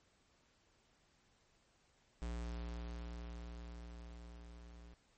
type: tone with level ramp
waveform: square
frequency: 58.6 Hz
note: A#1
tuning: 10 cents sharp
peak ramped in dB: -40 to -55 dBFS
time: 2.22-4.94 s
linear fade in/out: 0 ms
effects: pink hiss -73 dBFS RMS until 5.17 s + MP3 32 kbps